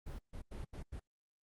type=noise bursts at uneven times; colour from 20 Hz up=brown; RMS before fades=-44 dBFS; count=5; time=0.06-0.19 / 0.33-0.42 / 0.51-0.65 / 0.73-0.83 / 0.92-1 s; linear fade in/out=10 ms; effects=Opus 24 kbps